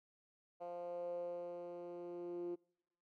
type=tone with band-pass filter sweep; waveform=10% pulse; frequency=174.61 Hz; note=F3; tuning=in tune; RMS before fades=-45 dBFS; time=0.6-2.56 s; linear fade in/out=20 ms; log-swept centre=610 to 350 Hz; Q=6.8; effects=noise-tail reverb RT60 0.8 s tail -26 dB re dry